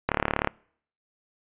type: click train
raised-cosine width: 0.5 ms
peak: -7 dBFS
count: 15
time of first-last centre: 0.09-0.474 s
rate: 36.5 Hz
effects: noise-tail reverb RT60 0.6 s tail -26 dB re dry + resampled to 8000 Hz